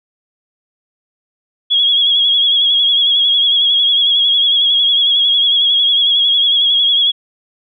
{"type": "tone with vibrato", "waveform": "sine", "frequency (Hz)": 3322, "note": "G#7", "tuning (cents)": 0, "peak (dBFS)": -9, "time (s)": [1.7, 7.12], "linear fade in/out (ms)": 20, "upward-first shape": "sine", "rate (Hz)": 11, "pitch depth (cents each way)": 43, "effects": []}